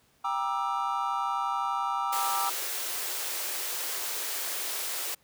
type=chord; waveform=triangle; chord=E half-diminished seventh; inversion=first; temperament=just; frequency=791.1 / 949.3 / 1186.7 / 1318.5 Hz; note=G5 / Bb5 / D6 / E6; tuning=+16 / +31 / +18 / 0 cents; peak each=-31 dBFS; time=0.24-2.5 s; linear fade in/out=10 ms
type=high-pass noise; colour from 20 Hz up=white; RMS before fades=-33 dBFS; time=2.12-5.15 s; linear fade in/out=10 ms; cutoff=340 Hz; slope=48 dB/octave
effects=pink hiss -65 dBFS RMS until 5.23 s + high-pass 60 Hz 12 dB/octave